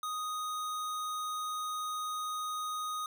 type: tone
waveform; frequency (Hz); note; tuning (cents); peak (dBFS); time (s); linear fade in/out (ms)
square; 1244.5; D#6; 0; -35; 0.03-3.06; 2
effects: none